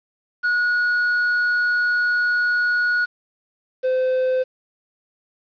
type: tone pair in turn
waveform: triangle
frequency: 1455 / 514.4 Hz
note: F#6 / C5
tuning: -29 / -30 cents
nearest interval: octave + tritone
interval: 1801 cents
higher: first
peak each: -15 / -15 dBFS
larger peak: neither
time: 0.43-3.06 / 3.83-4.44 s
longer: first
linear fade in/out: 20 ms
effects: resampled to 11025 Hz + 8-bit